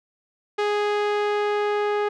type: tone with low-pass filter sweep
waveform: sawtooth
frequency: 414.9 Hz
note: G#4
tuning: 2 cents flat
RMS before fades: -23 dBFS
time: 0.58-2.09 s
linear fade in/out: 10 ms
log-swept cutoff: 3600 to 2000 Hz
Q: 0.7
effects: none